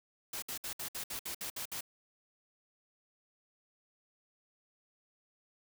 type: noise bursts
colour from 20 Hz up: white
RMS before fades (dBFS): -40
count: 10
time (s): 0.33-1.809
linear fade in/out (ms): 5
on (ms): 93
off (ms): 61
effects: none